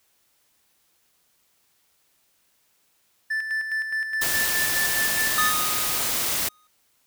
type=tone with tremolo; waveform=triangle; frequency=1760 Hz; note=A6; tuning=in tune; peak=-21 dBFS; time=3.3-5.53 s; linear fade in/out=10 ms; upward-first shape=square; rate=4.8 Hz; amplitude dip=50%
type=noise; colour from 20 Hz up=white; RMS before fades=-25 dBFS; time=4.21-6.49 s; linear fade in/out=10 ms
type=tone with exponential decay; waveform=square; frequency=1244.5 Hz; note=D#6; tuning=in tune; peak=-21 dBFS; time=5.38-6.67 s; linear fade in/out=0 ms; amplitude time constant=280 ms
effects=white hiss -66 dBFS RMS until 7.06 s